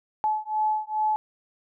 sine beating tone pair, 858 / 860.4 Hz, A5 / A5, -44 / -39 cents, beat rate 2.4 Hz, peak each -26 dBFS, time 0.24-1.16 s, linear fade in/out 0 ms, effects none

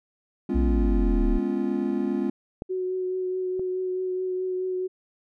triangle chord, C# dominant seventh, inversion second, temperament just, 207.9 / 249.5 / 277.2 / 346.5 Hz, G#3 / B3 / C#4 / E#4, +2 / +18 / 0 / -14 cents, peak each -27 dBFS, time 0.49-2.3 s, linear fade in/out 5 ms
sine exponential sweep, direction down, 65.41 to 34.41 Hz, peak -20 dBFS, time 0.54-1.39 s, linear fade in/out 20 ms
clicks, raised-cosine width 2 ms, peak -18 / -25 dBFS, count 2, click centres 2.621 / 3.595 s
sine tone with vibrato, 370 Hz, F#4, in tune, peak -25 dBFS, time 2.69-4.88 s, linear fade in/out 20 ms, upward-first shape triangle, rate 4.7 Hz, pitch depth 17 cents each way
effects none

